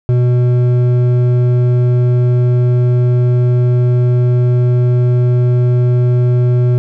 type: tone with hard clipping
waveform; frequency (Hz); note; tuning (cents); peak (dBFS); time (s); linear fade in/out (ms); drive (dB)
sine; 123.3; B2; -2; -10; 0.09-6.78; 0; 8
effects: none